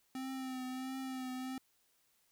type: tone with vibrato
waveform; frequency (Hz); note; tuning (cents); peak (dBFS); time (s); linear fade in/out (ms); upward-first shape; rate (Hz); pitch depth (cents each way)
square; 259.8; C4; -12; -40; 0.15-1.58; 2; triangle; 1.5; 36
effects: white hiss -74 dBFS RMS until 2.31 s